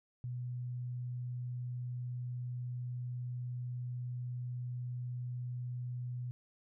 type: tone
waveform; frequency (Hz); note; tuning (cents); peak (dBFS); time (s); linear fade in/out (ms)
sine; 123.47; B2; 0; -37; 0.24-6.31; 0
effects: none

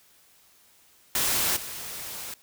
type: noise with level steps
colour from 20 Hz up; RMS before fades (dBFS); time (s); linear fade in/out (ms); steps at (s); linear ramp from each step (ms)
white; -25 / -37; 1.15-2.34; 2; 1.56; 10
effects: white hiss -59 dBFS RMS until 2.42 s

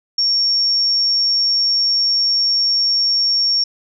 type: tone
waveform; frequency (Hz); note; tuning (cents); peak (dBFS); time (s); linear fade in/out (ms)
sine; 5510; F8; -24; -13; 0.18-3.64; 5
effects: none

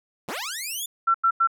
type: linear sweep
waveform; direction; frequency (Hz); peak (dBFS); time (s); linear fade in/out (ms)
10% pulse; up; 116.54 to 3554; -21; 0.28-0.86; 5
type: tone bursts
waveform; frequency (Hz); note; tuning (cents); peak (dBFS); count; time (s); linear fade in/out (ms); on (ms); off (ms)
sine; 1350; E6; +41; -16; 3; 1.07-1.474; 10; 74; 91
effects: none

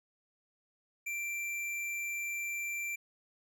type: tone with hard clipping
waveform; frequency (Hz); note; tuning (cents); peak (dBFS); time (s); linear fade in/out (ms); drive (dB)
triangle; 2354; D7; +3; -36; 1.06-2.96; 10; 17
effects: none

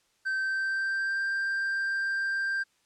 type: tone with pitch glide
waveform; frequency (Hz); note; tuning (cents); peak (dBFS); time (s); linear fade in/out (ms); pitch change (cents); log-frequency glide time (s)
triangle; 1550 to 1581.7; G6 to G6; -20 to +15; -25; 0.25-2.64; 20; +35; 0.37-1.21
effects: white hiss -69 dBFS RMS until 2.85 s + low-pass 8000 Hz 12 dB/octave

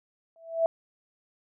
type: tone with exponential growth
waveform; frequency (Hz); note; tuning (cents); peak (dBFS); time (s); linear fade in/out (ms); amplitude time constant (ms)
sine; 659.3; E5; 0; -17; 0.36-0.66; 1; 65
effects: none

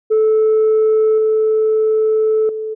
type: tone with level steps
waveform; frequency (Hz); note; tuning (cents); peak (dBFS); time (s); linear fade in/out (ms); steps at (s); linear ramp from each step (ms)
sine; 436.2; A4; -15; -8 / -10 / -20; 0.1-2.75; 20; 1.18 / 2.49; 2
effects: tanh soft clip ceiling -8 dBFS

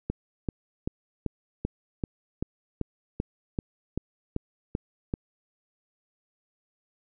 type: click train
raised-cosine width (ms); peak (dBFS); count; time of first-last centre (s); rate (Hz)
3; -15; 14; 0.1-5.139; 2.58
effects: none

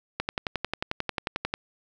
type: click train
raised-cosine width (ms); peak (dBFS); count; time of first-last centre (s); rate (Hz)
0.3; -11; 16; 0.2-1.539; 11.2
effects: none

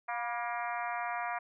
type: harmonic tone with a mistuned harmonic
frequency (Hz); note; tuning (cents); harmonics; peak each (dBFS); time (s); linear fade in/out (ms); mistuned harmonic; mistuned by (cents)
236.5; A#3; +25; 3 / 4 / 5 / 6 / 7 / 8 / 9 / 10; -37 / -39 / -41 / -43 / -44 / -45 / -46 / -47; 0.08-1.39; 10; 4; +43
effects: none

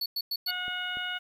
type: tone bursts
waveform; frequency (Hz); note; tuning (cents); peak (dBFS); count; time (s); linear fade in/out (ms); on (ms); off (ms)
square; 4435; C#8; 0; -29; 4; 0.01-0.51; 5; 50; 100
type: harmonic tone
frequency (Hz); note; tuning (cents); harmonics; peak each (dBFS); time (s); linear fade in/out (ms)
726; F#5; -33; 1 / 2 / 3 / 4 / 5; -42 / -34 / -41 / -35 / -44; 0.47-1.19; 20
type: clicks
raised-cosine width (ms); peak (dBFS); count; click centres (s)
2; -33; 2; 0.681 / 0.971
effects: 10-bit

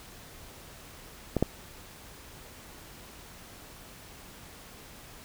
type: clicks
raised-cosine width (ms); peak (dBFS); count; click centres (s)
2; -12 / -9; 2; 1.367 / 1.426
effects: pink hiss -49 dBFS RMS until 5.24 s

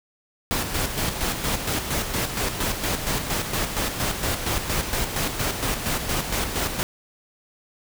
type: noise with tremolo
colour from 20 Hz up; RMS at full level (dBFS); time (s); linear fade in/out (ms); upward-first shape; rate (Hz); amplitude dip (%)
pink; -24; 0.51-6.83; 0; square; 4.3; 50
effects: none

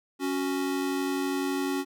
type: tone pair together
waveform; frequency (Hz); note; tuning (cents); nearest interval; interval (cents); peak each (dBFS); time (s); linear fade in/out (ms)
square; 278.1 / 370; C#4 / F#4; +6 / 0; perfect fourth; 494; -29 / -32; 0.19-1.85; 50
effects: none

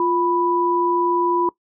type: tone pair together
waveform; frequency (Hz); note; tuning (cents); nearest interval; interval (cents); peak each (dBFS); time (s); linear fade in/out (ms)
sine; 349.2 / 987.8; F4 / B5; 0 / 0; octave + tritone; 1800; -19; 0-1.49; 2
effects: noise-tail reverb RT60 0.1 s tail -20 dB re dry

